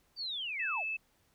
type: linear sweep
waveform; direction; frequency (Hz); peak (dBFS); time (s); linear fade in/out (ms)
sine; down; 4699 to 523.3; -35; 0.16-0.84; 50
type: tone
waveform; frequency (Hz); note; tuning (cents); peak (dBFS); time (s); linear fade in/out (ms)
sine; 2617; E7; -13; -33; 0.59-0.97; 10
effects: pink hiss -71 dBFS RMS until 1.34 s